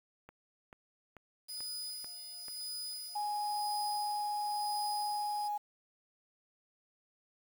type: click train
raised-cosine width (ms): 0.5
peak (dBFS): -36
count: 6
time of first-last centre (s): 0.29-2.483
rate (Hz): 2.28
type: tone with tremolo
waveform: sawtooth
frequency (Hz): 4978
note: D#8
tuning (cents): 0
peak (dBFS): -36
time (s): 1.48-5.49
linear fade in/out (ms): 20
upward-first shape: sine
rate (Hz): 0.97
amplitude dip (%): 55
type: tone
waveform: sine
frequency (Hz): 830.6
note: G#5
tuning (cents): 0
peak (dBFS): -33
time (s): 3.15-5.58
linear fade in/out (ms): 10
effects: 9-bit